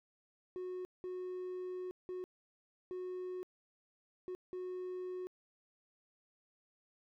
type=tone bursts at uneven times; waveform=triangle; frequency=366 Hz; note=F#4; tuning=19 cents flat; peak=-37 dBFS; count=6; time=0.56-0.85 / 1.04-1.91 / 2.09-2.24 / 2.91-3.43 / 4.28-4.35 / 4.53-5.27 s; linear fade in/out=0 ms; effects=tanh soft clip ceiling -33 dBFS